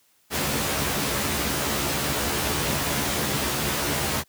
pink noise with comb filter, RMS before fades -25 dBFS, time 0.3-4.24 s, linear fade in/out 50 ms, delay 14 ms, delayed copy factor +0.85, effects white hiss -63 dBFS RMS until 4.28 s + high-pass 80 Hz 12 dB/octave

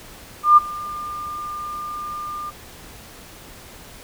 sine tone with ADSR envelope, 1200 Hz, D6, 37 cents sharp, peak -5 dBFS, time 0.43-2.51 s, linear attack 140 ms, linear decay 21 ms, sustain -22 dB, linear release 23 ms, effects pink hiss -42 dBFS RMS until 4.03 s

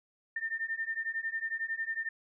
sine beating tone pair, 1800 / 1811 Hz, A6 / A6, +39 / +49 cents, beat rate 11 Hz, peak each -36 / -35 dBFS, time 0.36-2.09 s, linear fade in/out 5 ms, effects none

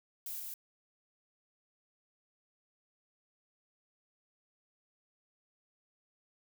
violet noise with echo, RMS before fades -41 dBFS, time 0.26-0.4 s, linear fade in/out 2 ms, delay 140 ms, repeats 1, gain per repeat -2 dB, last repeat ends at 0.54 s, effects none

